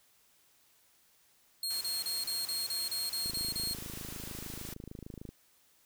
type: tone bursts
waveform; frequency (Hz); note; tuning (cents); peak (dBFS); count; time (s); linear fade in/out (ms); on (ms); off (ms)
sawtooth; 4255; C8; +28; -30; 10; 1.63-3.736; 2; 180; 34
type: noise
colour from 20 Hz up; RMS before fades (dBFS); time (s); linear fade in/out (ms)
white; -45; 1.7-4.74; 5
type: click train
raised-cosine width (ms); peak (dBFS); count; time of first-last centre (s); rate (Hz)
3; -31; 55; 3.26-5.29; 26.6
effects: white hiss -67 dBFS RMS until 5.85 s